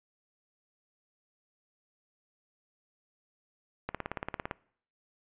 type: click train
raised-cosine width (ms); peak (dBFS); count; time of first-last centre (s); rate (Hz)
0.5; -18; 12; 3.89-4.511; 17.7
effects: noise-tail reverb RT60 0.6 s tail -23 dB re dry + resampled to 8000 Hz